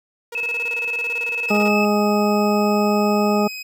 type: tone with tremolo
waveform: sawtooth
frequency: 472.6 Hz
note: A#4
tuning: 24 cents sharp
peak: -27 dBFS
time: 0.32-1.71 s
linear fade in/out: 5 ms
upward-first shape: square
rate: 18 Hz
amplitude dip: 80%
type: tone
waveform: sine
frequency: 2600 Hz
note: E7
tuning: 24 cents flat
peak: -21 dBFS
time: 0.35-1.85 s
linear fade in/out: 2 ms
type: tone with pitch glide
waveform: 25% pulse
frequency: 2560 to 2523 Hz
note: D#7 to D#7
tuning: +49 to +23 cents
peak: -26 dBFS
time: 1.48-3.63 s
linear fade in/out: 10 ms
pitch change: -26 cents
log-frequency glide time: 3.34-3.52 s
type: harmonic tone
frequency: 207.7 Hz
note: G#3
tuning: in tune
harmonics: 1 / 2 / 3 / 4 / 6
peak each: -18 / -21 / -23 / -24 / -26 dBFS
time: 1.5-3.48 s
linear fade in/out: 10 ms
effects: none